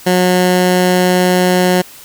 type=tone; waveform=15% pulse; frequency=181.5 Hz; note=F#3; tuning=33 cents flat; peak=-3 dBFS; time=0.06-1.82 s; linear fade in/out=10 ms; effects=white hiss -37 dBFS RMS until 2.04 s